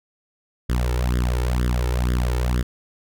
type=tone with flanger; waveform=sawtooth; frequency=61.2 Hz; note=B1; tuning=15 cents flat; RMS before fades=-21 dBFS; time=0.69-2.63 s; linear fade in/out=10 ms; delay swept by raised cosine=0.58 to 2.28 ms; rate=2.1 Hz; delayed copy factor=+0.9; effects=none